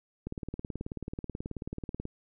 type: click train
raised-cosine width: 3 ms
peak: -23 dBFS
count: 34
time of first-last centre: 0.27-2.054 s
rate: 18.5 Hz
effects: none